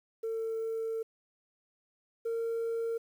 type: tone pair in turn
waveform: sine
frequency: 449.6 / 458.8 Hz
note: A4 / A#4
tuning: +37 / -28 cents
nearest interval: unison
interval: 35 cents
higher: second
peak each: -30 / -28 dBFS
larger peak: second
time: 0.23-1.03 / 2.25-2.98 s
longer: first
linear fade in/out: 10 ms
effects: tanh soft clip ceiling -29 dBFS + 10-bit